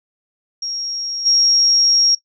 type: tone with level steps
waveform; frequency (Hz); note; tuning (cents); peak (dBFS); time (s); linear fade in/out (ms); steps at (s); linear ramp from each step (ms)
sine; 5588; F8; 0; -22 / -11; 0.62-2.15; 5; 1.25; 20
effects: noise-tail reverb RT60 0.1 s tail -17 dB re dry